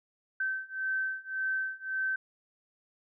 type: beating tone pair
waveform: sine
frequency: 1543 / 1544.8 Hz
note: G6 / G6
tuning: -28 / -26 cents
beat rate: 1.8 Hz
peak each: -34 / -33 dBFS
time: 0.4-2.16 s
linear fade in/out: 5 ms
effects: none